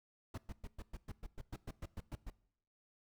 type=noise bursts; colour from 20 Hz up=brown; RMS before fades=-44 dBFS; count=14; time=0.34-2.302 s; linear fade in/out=5 ms; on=38 ms; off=110 ms; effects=noise-tail reverb RT60 0.7 s tail -20 dB re dry